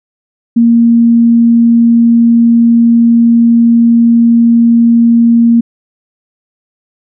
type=tone; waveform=sine; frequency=233.1 Hz; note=A#3; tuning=in tune; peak=-3 dBFS; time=0.56-5.61 s; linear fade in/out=10 ms; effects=none